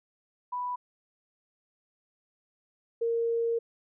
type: tone pair in turn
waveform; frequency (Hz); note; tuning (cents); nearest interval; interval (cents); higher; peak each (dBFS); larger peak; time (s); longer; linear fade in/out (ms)
sine; 987.8 / 463.2; B5 / A#4; 0 / -11; octave + minor second; 1311; first; -30 / -25; second; 0.52-0.76 / 3.01-3.59; second; 10
effects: none